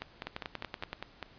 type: two click trains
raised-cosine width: 0.3 ms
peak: -20 / -21 dBFS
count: 8 / 7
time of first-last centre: 0.27-0.93 / 0.02-1.227 s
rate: 10.6 / 4.97 Hz
effects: pink hiss -58 dBFS RMS until 1.38 s + resampled to 11025 Hz